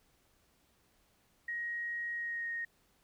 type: tone with pitch glide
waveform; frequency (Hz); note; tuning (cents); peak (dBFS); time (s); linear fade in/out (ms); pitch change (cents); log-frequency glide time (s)
sine; 1886 to 1861.1; A#6 to A#6; +20 to -3; -35; 1.48-2.65; 5; -23; 2.14-2.5
effects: pink hiss -71 dBFS RMS until 3.03 s